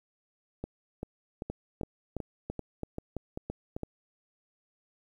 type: two click trains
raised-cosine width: 2 ms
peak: -22 / -21 dBFS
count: 9 / 8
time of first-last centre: 0.64-3.765 / 1.5-3.833 s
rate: 2.56 / 3 Hz
effects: 10-bit